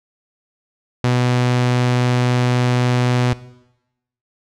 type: tone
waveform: sawtooth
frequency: 123.8 Hz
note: B2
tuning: 5 cents sharp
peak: -10 dBFS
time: 1.04-3.33 s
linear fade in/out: 0 ms
effects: noise-tail reverb RT60 0.9 s tail -18 dB re dry + low-pass 6000 Hz 12 dB/octave